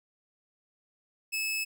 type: tone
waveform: sawtooth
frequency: 2600 Hz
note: E7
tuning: 24 cents flat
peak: -26 dBFS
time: 1.32-1.65 s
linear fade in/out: 20 ms
effects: none